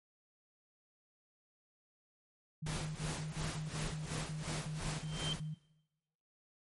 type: tone bursts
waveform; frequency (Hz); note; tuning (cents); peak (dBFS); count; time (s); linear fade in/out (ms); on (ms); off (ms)
sine; 154.6; D#3; -11; -38; 16; 2.62-5.545; 10; 150; 35
type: noise with tremolo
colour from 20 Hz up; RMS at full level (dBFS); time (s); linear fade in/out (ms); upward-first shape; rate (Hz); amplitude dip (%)
pink; -40; 2.66-5.4; 5; sine; 2.8; 80
type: tone with exponential growth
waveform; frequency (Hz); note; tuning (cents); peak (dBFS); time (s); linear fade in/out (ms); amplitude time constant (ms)
sine; 3136; G7; 0; -34; 4.89-5.33; 1; 95
effects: noise-tail reverb RT60 0.9 s tail -19 dB re dry + MP3 48 kbps